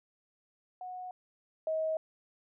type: tone pair in turn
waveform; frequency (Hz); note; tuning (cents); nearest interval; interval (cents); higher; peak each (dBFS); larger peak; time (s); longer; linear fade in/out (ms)
sine; 733 / 634.5; F#5 / D#5; -16 / +34; major second; 250; first; -39 / -29; second; 0.81-1.11 / 1.67-1.97; neither; 2
effects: none